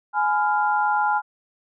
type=chord; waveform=sine; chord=F diminished; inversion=first; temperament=just; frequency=838.1 / 1005.8 / 1396.9 Hz; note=Ab5 / Cb6 / F6; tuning=+16 / +31 / 0 cents; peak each=-20 / -26 / -24 dBFS; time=0.13-1.22 s; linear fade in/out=50 ms; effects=none